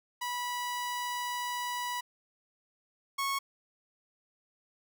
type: tone pair in turn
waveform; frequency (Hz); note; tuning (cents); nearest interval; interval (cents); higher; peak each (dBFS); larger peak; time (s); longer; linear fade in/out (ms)
sawtooth; 979 / 1100.9; B5 / C#6; -15 / -12; major second; 203; second; -29 / -26; second; 0.21-2.01 / 3.18-3.39; first; 10
effects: none